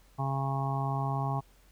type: harmonic tone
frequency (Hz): 136.4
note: C#3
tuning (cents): -28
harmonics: 1 / 2 / 3 / 5 / 6 / 7 / 8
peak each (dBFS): -30 / -42 / -44 / -39 / -36 / -41 / -38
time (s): 0.18-1.41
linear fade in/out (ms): 20
effects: added 45 Hz sine -59 dBFS peak until 1.71 s + pink hiss -64 dBFS RMS until 1.71 s